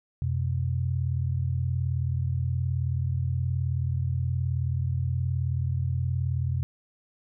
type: tone pair together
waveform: sine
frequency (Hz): 89.1 / 127.96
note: F2 / C3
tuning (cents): +35 / -38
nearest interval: tritone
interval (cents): 627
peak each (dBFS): -27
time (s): 0.22-6.63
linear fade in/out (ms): 0
effects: none